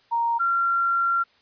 sine tone pair in turn, 932.3 / 1373.6 Hz, A#5 / F6, 0 / -29 cents, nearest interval perfect fifth, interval 671 cents, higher second, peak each -20 / -19 dBFS, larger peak second, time 0.11-0.39 / 0.39-1.24 s, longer second, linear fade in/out 20 ms, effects white hiss -60 dBFS RMS until 1.41 s + resampled to 11025 Hz

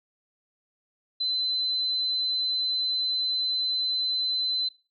sine tone, 4045 Hz, B7, 41 cents sharp, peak -24 dBFS, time 1.2-4.69 s, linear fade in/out 10 ms, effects noise-tail reverb RT60 0.3 s tail -19 dB re dry

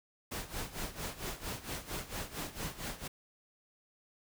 pink noise with tremolo, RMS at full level -38 dBFS, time 0.31-3.08 s, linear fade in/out 10 ms, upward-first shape sine, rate 4.4 Hz, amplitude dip 80%, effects none

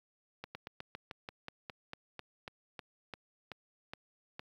slowing click train, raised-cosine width 0.3 ms, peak -26 dBFS, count 17, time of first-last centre 0.44-4.394 s, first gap 110 ms, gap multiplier 1.1, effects high-pass 60 Hz 12 dB/octave + 10-bit

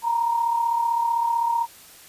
sine tone pair together, 930 / 965.7 Hz, A#5 / B5, -4 / -39 cents, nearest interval minor second, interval 65 cents, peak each -20 / -28 dBFS, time 0.02-1.67 s, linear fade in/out 50 ms, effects white hiss -47 dBFS RMS until 2.08 s + resampled to 32000 Hz

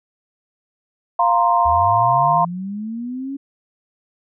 sine chord, F suspended fourth, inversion none, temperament equal, 698.5 / 932.3 / 1046.5 Hz, F5 / Bb5 / C6, 0 / 0 / 0 cents, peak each -17 dBFS, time 1.19-2.45 s, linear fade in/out 5 ms
sine linear sweep, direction up, 72.1 to 280.2 Hz, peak -24 dBFS, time 1.65-3.37 s, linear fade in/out 10 ms
effects none

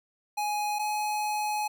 square tone pair in turn, 835 / 843.2 Hz, G#5 / G#5, +9 / +26 cents, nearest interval unison, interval 17 cents, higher second, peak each -28 dBFS, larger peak neither, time 0.37-0.79 / 0.79-1.68 s, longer second, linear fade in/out 10 ms, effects none

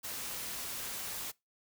white noise, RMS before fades -40 dBFS, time 0.03-1.32 s, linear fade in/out 20 ms, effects noise-tail reverb RT60 0.2 s tail -22 dB re dry

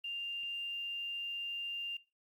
sine tone with quantisation, 2794 Hz, F7, in tune, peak -37 dBFS, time 0.04-1.97 s, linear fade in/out 5 ms, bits 11, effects noise-tail reverb RT60 0.3 s tail -20 dB re dry + Opus 24 kbps

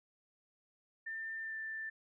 sine tone with pitch glide, 1793 to 1773.4 Hz, A6 to A6, +32 to +13 cents, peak -39 dBFS, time 1.06-1.9 s, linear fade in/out 10 ms, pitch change -19 cents, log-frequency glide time 1.42-1.56 s, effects none

